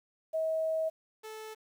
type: tone pair in turn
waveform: sine / sawtooth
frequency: 640 / 436 Hz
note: D#5 / A4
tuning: +49 / -16 cents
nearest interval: perfect fifth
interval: 665 cents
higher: first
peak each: -28 / -38 dBFS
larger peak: first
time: 0.33-0.9 / 1.23-1.55 s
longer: first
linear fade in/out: 20 ms
effects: 10-bit